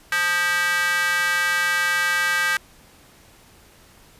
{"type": "tone with high-pass filter", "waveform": "square", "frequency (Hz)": 176, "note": "F3", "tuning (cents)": 14, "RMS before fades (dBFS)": -21, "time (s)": [0.12, 2.57], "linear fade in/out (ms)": 2, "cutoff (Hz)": 1600, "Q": 3.7, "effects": ["pink hiss -51 dBFS RMS until 4.19 s", "resampled to 32000 Hz"]}